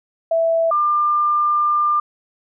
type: tone pair in turn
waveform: sine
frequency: 659.3 / 1196.7 Hz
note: E5 / D6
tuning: 0 / +32 cents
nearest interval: minor seventh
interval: 1032 cents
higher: second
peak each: -14 / -14 dBFS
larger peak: neither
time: 0.31-0.71 / 0.71-2 s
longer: second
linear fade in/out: 5 ms
effects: none